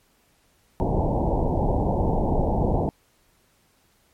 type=low-pass noise; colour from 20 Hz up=pink; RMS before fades=-22 dBFS; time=0.8-2.89 s; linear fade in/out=0 ms; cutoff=930 Hz; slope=96 dB/octave; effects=pink hiss -63 dBFS RMS until 4.13 s + MP3 64 kbps